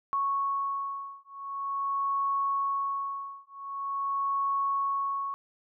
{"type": "beating tone pair", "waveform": "sine", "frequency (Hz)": [1106, 1106.45], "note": ["C#6", "C#6"], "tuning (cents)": [-4, -4], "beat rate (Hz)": 0.45, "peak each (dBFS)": -31, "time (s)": [0.13, 5.34], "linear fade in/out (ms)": 0, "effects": []}